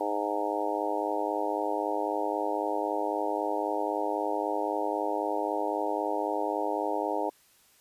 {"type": "harmonic tone with a mistuned harmonic", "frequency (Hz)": 103.83, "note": "G#2", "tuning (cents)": 0, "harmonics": [3, 4, 5, 6, 7, 8, 9], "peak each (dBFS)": [-35, -35, -35, -35, -35, -35, -35], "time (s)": [0, 7.3], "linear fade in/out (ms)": 10, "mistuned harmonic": 9, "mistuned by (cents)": -25, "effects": ["white hiss -62 dBFS RMS until 7.8 s", "resampled to 32000 Hz"]}